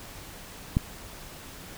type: click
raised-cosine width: 5 ms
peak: -9 dBFS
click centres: 0.769 s
effects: pink hiss -44 dBFS RMS until 1.77 s